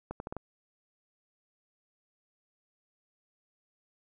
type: accelerating click train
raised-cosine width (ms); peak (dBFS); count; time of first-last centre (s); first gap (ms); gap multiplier
1; -23; 5; 0.11-0.367; 91; 0.77
effects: none